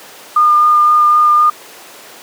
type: tone with vibrato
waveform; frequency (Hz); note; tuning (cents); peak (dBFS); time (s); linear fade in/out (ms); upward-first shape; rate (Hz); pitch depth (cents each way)
sine; 1211; D#6; -47; -6; 0.36-1.5; 5; sine; 3.9; 11
effects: pink hiss -35 dBFS RMS until 2.22 s + high-pass 400 Hz 12 dB/octave